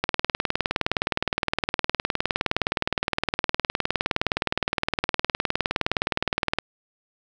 click train, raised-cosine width 0.3 ms, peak -5 dBFS, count 128, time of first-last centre 0.04-6.586 s, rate 19.4 Hz, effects none

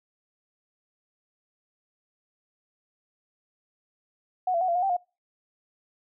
sine tone with pitch steps, 736 / 678 / 742 / 685 / 719 / 779 / 712 Hz, F#5 / E5 / F#5 / F5 / F#5 / G5 / F5, -9 / +49 / +5 / -34 / -50 / -11 / +33 cents, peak -22 dBFS, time 4.47-4.967 s, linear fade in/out 5 ms, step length 71 ms, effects noise-tail reverb RT60 0.3 s tail -26 dB re dry

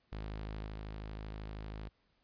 sawtooth tone with level steps, 52.8 Hz, G#1, 29 cents sharp, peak -36 / -38 dBFS, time 0.12-1.89 s, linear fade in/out 5 ms, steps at 0.67 s, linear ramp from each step 2 ms, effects pink hiss -75 dBFS RMS until 2.23 s + resampled to 11025 Hz

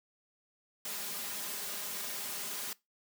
white noise with comb filter, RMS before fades -39 dBFS, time 0.85-2.73 s, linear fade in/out 2 ms, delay 4.9 ms, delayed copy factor +0.6, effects noise-tail reverb RT60 0.2 s tail -21 dB re dry + high-pass 150 Hz 12 dB/octave

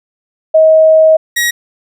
sine / sawtooth tone pair in turn, 634 / 1899.9 Hz, D#5 / A#6, +32 / +32 cents, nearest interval octave + perfect fifth, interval 1900 cents, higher second, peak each -3 / -7 dBFS, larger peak first, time 0.54-1.17 / 1.36-1.51 s, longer first, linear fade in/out 10 ms, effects none

